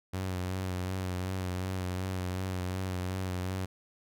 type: tone with vibrato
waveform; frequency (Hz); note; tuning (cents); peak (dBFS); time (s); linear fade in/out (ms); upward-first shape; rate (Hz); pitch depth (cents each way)
sawtooth; 92.5; F#2; 0; -28; 0.13-3.66; 10; sine; 2.7; 37
effects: none